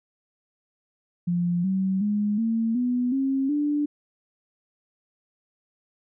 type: tone with pitch steps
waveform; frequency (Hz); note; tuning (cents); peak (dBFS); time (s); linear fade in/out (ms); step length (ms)
sine; 174.61 / 190.41 / 207.6 / 226.4 / 246.9 / 269.3 / 293.7; F3 / F#3 / G#3 / A3 / B3 / C#4 / D4; 0 / +50 / 0 / +50 / 0 / -50 / 0; -21; 1.27-3.86; 10; 370
effects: none